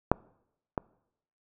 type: clicks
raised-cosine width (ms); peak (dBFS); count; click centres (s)
1; -6 / -14; 2; 0.116 / 0.778
effects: noise-tail reverb RT60 0.8 s tail -25 dB re dry